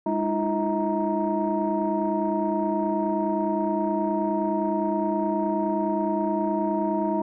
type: tone cluster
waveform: sine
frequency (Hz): 204.7 / 310.4 / 340 / 640 / 935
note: G#3 / D#4 / F4 / D#5 / A#5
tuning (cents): -25 / -4 / -46 / +49 / +5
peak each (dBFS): -28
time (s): 0.06-7.22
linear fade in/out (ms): 5
effects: tanh soft clip ceiling -13 dBFS